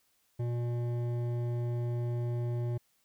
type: tone with hard clipping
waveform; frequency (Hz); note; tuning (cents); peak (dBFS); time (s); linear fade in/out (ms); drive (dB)
sine; 120; B2; -49; -32; 0.39-2.78; 10; 11
effects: white hiss -72 dBFS RMS until 3.04 s